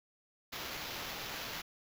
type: noise with sample-and-hold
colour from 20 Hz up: violet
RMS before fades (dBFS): -42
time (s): 0.52-1.62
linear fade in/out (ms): 10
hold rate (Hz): 8820
effects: none